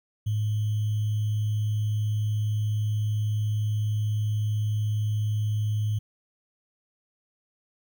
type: tone with sample-and-hold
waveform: sine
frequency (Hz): 106.4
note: G#2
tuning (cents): +42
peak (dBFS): -23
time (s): 0.26-5.99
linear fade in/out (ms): 10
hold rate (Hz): 3150
effects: none